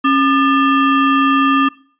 square ring-modulated tone, 740 Hz, F#5, in tune, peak -8 dBFS, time 0.04-1.69 s, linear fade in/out 10 ms, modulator 467 Hz, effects noise-tail reverb RT60 0.5 s tail -22 dB re dry + resampled to 8000 Hz

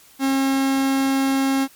45% pulse tone, 270 Hz, C#4, 45 cents flat, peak -17 dBFS, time 0.19-1.68 s, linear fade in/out 50 ms, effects white hiss -50 dBFS RMS until 1.75 s + MP3 96 kbps

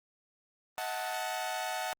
sawtooth chord, D# diminished, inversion none, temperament equal with one note detuned, 636.4 / 740 / 880 Hz, D#5 / F#5 / A5, +39 / 0 / 0 cents, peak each -36 / -32 / -35 dBFS, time 0.78-1.93 s, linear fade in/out 0 ms, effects Opus 24 kbps

